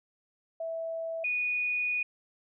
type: tone pair in turn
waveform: sine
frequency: 656 / 2467 Hz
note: E5 / D#7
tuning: -9 / -15 cents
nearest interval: octave + major seventh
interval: 2294 cents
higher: second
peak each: -32 / -27 dBFS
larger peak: second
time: 0.6-1.24 / 1.24-2.03 s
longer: second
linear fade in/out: 5 ms
effects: none